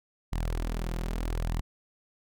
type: tone with flanger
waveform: sawtooth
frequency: 41.2 Hz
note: E1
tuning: in tune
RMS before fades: -31 dBFS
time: 0.32-1.61 s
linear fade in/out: 10 ms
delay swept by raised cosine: 0.99 to 5.69 ms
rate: 0.8 Hz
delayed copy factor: +0.5
effects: none